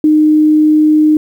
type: tone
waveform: sine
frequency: 306.5 Hz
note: D#4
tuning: 26 cents flat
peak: -5 dBFS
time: 0.04-1.17 s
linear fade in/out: 2 ms
effects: 7-bit